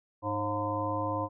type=harmonic tone with a mistuned harmonic; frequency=102 Hz; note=G#2; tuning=31 cents flat; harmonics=1 / 3 / 5 / 7 / 9 / 10; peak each=-36 / -36 / -35 / -39 / -37 / -34 dBFS; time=0.22-1.29 s; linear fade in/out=50 ms; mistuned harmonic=5; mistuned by=+88 cents; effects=none